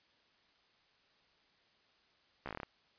slowing click train, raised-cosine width 0.5 ms, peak -26 dBFS, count 9, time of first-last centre 2.46-2.632 s, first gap 14 ms, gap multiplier 1.12, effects white hiss -70 dBFS RMS until 2.98 s + resampled to 11025 Hz

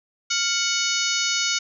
harmonic tone with a mistuned harmonic, 740 Hz, F#5, in tune, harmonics 2 / 3 / 4 / 5 / 6 / 7 / 8 / 9, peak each -29 / -29 / -29 / -29 / -29 / -29 / -29 / -29 dBFS, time 0.3-1.59 s, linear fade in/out 10 ms, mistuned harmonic 2, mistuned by -93 cents, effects none

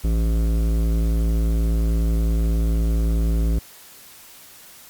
triangle tone with hard clipping, 55.6 Hz, A1, 19 cents sharp, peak -19 dBFS, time 0.04-3.59 s, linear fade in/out 5 ms, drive 18 dB, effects white hiss -45 dBFS RMS until 4.89 s + Opus 48 kbps

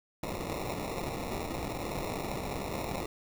blue noise with sample-and-hold, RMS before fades -36 dBFS, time 0.23-3.06 s, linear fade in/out 2 ms, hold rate 1575 Hz, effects none

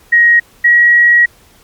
sine tone pair in turn, 1886 / 1907.9 Hz, A#6 / A#6, +20 / +40 cents, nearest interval unison, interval 20 cents, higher second, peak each -4 dBFS, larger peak neither, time 0.12-0.4 / 0.64-1.26 s, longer second, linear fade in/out 10 ms, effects pink hiss -46 dBFS RMS until 1.63 s + MP3 96 kbps

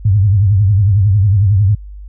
sine tone with vibrato, 100 Hz, G2, 35 cents sharp, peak -7 dBFS, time 0.05-1.75 s, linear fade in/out 5 ms, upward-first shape triangle, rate 11 Hz, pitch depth 180 cents each way, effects added 50 Hz sine -28 dBFS peak until 2.08 s

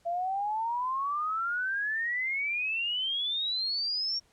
sine exponential sweep, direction up, 672 to 5588 Hz, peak -28 dBFS, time 0.05-4.2 s, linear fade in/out 20 ms, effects pink hiss -66 dBFS RMS until 4.32 s + low-pass 10000 Hz 12 dB/octave

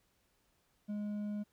triangle tone with hard clipping, 207.7 Hz, G#3, in tune, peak -37 dBFS, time 0.88-1.44 s, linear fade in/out 20 ms, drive 7 dB, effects pink hiss -75 dBFS RMS until 1.52 s

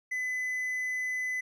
triangle tone, 2010 Hz, B6, 30 cents sharp, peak -28 dBFS, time 0.11-1.41 s, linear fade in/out 10 ms, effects none

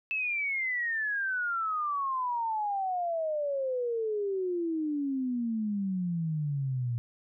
sine exponential sweep, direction down, 2637 to 116.54 Hz, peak -28 dBFS, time 0.11-6.98 s, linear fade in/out 0 ms, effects none

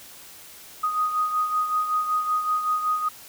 sine beating tone pair, 1244.5 / 1249.8 Hz, D#6 / D#6, 0 / +7 cents, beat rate 5.3 Hz, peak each -22 / -30 dBFS, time 0.83-3.09 s, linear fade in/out 10 ms, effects white hiss -45 dBFS RMS until 3.28 s

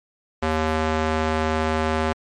square tone with band-pass filter, 78.8 Hz, D#2, 23 cents sharp, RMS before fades -22 dBFS, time 0.42-2.13 s, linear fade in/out 10 ms, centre 950 Hz, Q 0.54, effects MP3 64 kbps

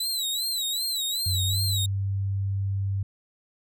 sawtooth tone with vibrato, 3951 Hz, B7, in tune, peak -23 dBFS, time 0-1.86 s, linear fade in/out 5 ms, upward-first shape sine, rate 2.6 Hz, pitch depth 110 cents each way
sine tone with pitch glide, 93.1 to 98.07 Hz, F#2 to G2, +11 to +1 cents, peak -24 dBFS, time 1.26-3.03 s, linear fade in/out 5 ms, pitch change +90 cents, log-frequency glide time 1.4-1.63 s
effects none

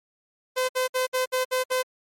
sawtooth tone bursts, 512 Hz, C5, 38 cents flat, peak -18 dBFS, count 7, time 0.56-1.83 s, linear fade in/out 20 ms, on 130 ms, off 60 ms, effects MP3 64 kbps

